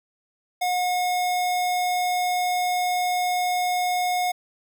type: tone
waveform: square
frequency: 723 Hz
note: F#5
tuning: 40 cents flat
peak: -22 dBFS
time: 0.61-4.32 s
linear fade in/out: 10 ms
effects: none